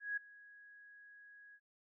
sine tone with ADSR envelope, 1661.2 Hz, G#6, in tune, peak -34 dBFS, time 0-1.6 s, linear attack 170 ms, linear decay 8 ms, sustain -22 dB, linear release 57 ms, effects none

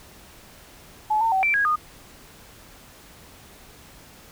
sine tone with pitch steps, 857 / 905 / 763 / 2340 / 1647 / 1227 Hz, A5 / A5 / G5 / D7 / G#6 / D#6, -46 / +48 / -47 / -7 / -15 / -25 cents, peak -18 dBFS, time 1.1-1.76 s, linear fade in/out 10 ms, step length 110 ms, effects pink hiss -48 dBFS RMS until 4.31 s

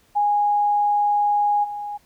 sine tone with level steps, 825 Hz, G#5, 12 cents flat, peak -16 / -27 dBFS, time 0.15-1.98 s, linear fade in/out 20 ms, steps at 1.63 s, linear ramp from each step 20 ms, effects pink hiss -59 dBFS RMS until 2.05 s

